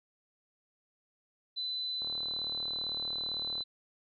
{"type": "tone", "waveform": "sine", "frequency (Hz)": 4012, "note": "B7", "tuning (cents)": 26, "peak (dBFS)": -33, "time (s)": [1.56, 3.64], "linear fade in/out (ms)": 20}
{"type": "click train", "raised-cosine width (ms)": 1, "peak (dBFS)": -34, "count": 61, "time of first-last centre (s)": [2.02, 3.607], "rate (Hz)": 37.8}
{"effects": []}